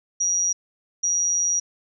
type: tone bursts at uneven times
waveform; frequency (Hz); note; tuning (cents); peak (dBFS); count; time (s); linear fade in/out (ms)
sine; 5760; F#8; -47; -19; 2; 0.2-0.53 / 1.03-1.6; 10
effects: none